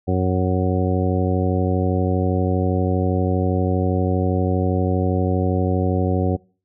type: harmonic tone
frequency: 92.5 Hz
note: F#2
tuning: in tune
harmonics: 1 / 2 / 3 / 4 / 5 / 6 / 8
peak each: -20 / -23 / -25 / -26 / -27 / -28 / -29 dBFS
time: 0.07-6.37 s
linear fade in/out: 20 ms
effects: noise-tail reverb RT60 0.4 s tail -24 dB re dry